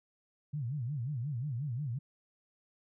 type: tone with vibrato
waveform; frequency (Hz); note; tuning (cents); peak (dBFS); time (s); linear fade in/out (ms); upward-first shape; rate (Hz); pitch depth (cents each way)
sine; 132.2; C3; +18; -33; 0.53-1.99; 10; sine; 5.6; 250
effects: none